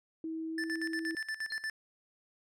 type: tone with pitch glide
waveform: sine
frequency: 322 to 325.2 Hz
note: E4 to E4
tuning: -41 to -23 cents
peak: -35 dBFS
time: 0.24-1.15 s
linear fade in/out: 2 ms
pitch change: +18 cents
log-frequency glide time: 0.51-0.6 s
type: tone with tremolo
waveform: square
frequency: 1760 Hz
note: A6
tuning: in tune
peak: -34 dBFS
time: 0.58-1.7 s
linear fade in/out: 2 ms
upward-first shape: square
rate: 8.5 Hz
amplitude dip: 80%
type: tone with exponential decay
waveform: sine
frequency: 4205 Hz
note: C8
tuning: 8 cents sharp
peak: -38 dBFS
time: 1.5-1.64 s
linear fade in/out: 5 ms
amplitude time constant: 29 ms
effects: low-pass 8000 Hz 12 dB/octave